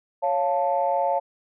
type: chord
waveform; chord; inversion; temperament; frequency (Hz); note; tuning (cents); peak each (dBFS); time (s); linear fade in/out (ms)
sine; Db augmented; none; equal; 554.4 / 698.5 / 880; Db5 / F5 / A5; 0 / 0 / 0; -24; 0.22-1.2; 20
effects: tanh soft clip ceiling -11 dBFS